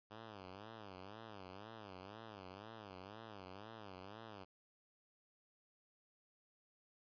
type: tone with vibrato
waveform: 5% pulse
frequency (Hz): 102.1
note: G#2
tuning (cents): -29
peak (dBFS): -40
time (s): 0.1-4.45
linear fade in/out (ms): 20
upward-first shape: sine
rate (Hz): 2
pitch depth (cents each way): 180
effects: resampled to 11025 Hz